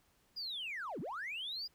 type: linear two-way sweep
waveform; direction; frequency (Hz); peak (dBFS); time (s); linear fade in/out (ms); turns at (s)
triangle; down then up; 4978 to 131.2 to 4978; -36; 0.36-1.68; 20; 1
effects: tanh soft clip ceiling -36 dBFS + pink hiss -72 dBFS RMS until 1.74 s